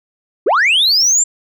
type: linear sweep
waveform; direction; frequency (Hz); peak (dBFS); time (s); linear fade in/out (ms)
sine; up; 300.3 to 7459; -7; 0.46-1.24; 10
effects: tanh soft clip ceiling -8 dBFS